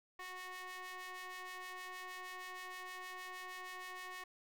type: ring-modulated tone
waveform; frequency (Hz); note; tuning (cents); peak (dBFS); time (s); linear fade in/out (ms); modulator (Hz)
sawtooth; 366.7; F#4; -15; -39; 0.19-4.24; 5; 1470
effects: none